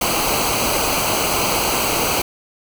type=noise with comb filter; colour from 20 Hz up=pink; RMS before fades=-19 dBFS; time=0.01-2.22 s; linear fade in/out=5 ms; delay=0.56 ms; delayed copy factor=-0.7; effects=none